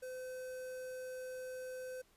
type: tone with notch filter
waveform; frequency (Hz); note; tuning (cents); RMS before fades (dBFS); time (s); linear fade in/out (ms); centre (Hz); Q
square; 511; C5; -41; -45; 0.02-2.02; 10; 3300; 0.78
effects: pink hiss -70 dBFS RMS until 2.16 s + resampled to 32000 Hz